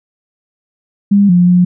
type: tone with pitch steps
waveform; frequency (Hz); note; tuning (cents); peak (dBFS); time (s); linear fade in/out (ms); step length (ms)
sine; 201.3 / 177 / 178.7; G3 / F3 / F3; +46 / +23 / +40; -5; 1.11-1.65; 10; 180
effects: none